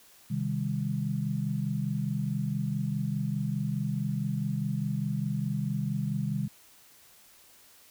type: chord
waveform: sine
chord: C minor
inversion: none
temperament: equal with one note detuned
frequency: 130.81 / 155.56 / 200.9 Hz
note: C3 / Eb3 / G3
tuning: 0 / 0 / +43 cents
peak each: -32 dBFS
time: 0.3-6.48 s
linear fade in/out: 10 ms
effects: white hiss -57 dBFS RMS until 7.9 s

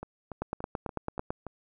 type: two click trains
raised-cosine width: 1 ms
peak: -17 / -24 dBFS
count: 9 / 6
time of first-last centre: 0.42-1.305 / 0.03-1.467 s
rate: 9.04 / 3.48 Hz
effects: none

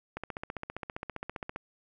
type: click train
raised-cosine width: 0.5 ms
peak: -21 dBFS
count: 22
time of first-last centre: 0.17-1.561 s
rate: 15.1 Hz
effects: none

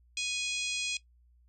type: harmonic tone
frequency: 830.6 Hz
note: G#5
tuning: in tune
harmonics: 3 / 4 / 5 / 6 / 7 / 8 / 9 / 10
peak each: -35 / -37 / -39 / -41 / -42 / -43 / -44 / -45 dBFS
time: 0.17-0.97 s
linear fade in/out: 2 ms
effects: noise-tail reverb RT60 0.1 s tail -17 dB re dry + added 60 Hz sine -60 dBFS peak until 1.48 s

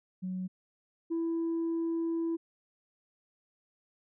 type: tone pair in turn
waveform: sine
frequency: 185 / 331.4 Hz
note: F#3 / E4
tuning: 0 / +9 cents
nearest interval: minor seventh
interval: 1009 cents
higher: second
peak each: -32 / -27 dBFS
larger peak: second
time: 0.22-0.48 / 1.1-2.37 s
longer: second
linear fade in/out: 20 ms
effects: tanh soft clip ceiling -27 dBFS

